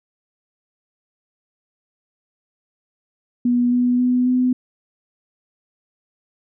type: tone with pitch steps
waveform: sine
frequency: 243.5 / 246.3 / 249.2 / 252.1 Hz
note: B3 / B3 / B3 / B3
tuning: -24 / -5 / +16 / +36 cents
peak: -14 dBFS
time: 3.45-4.53 s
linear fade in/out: 5 ms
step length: 270 ms
effects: none